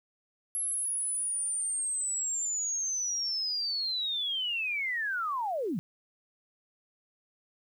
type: linear sweep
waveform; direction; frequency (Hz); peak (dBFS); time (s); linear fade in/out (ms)
sine; down; 11175 to 146.3; -29; 0.55-5.79; 0
effects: 10-bit